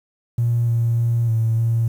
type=tone with pitch steps; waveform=triangle; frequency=118.1 / 116.4 / 117.1 / 112.9 / 115 Hz; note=A#2 / A#2 / A#2 / A2 / A#2; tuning=+23 / -2 / +8 / +45 / -23 cents; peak=-12 dBFS; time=0.38-1.88 s; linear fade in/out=5 ms; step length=300 ms; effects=tanh soft clip ceiling -13 dBFS + 8-bit